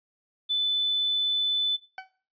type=tone; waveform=sine; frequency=3504 Hz; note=A7; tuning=8 cents flat; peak=-23 dBFS; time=0.49-1.77 s; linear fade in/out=20 ms
type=tone with exponential decay; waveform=20% pulse; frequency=758 Hz; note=F#5; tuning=42 cents sharp; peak=-27 dBFS; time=1.98-2.09 s; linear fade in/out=2 ms; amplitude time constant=23 ms
effects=noise-tail reverb RT60 0.4 s tail -17 dB re dry + resampled to 11025 Hz